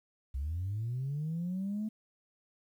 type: linear sweep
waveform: sine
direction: up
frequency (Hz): 63.2 to 220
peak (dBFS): -31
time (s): 0.34-1.89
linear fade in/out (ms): 10
effects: tanh soft clip ceiling -29 dBFS + 11-bit